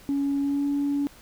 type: tone with pitch glide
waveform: sine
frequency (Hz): 280 to 284.2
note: C#4 to C#4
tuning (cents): +18 to +43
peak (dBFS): -21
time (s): 0.09-1.07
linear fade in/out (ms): 0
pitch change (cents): +25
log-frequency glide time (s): 0.4-0.66
effects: tanh soft clip ceiling -19 dBFS + pink hiss -51 dBFS RMS until 1.21 s